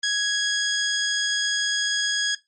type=tone; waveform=15% pulse; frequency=1661.2 Hz; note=G#6; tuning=in tune; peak=-14 dBFS; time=0.03-2.35 s; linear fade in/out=5 ms; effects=noise-tail reverb RT60 0.2 s tail -19 dB re dry + MP3 32 kbps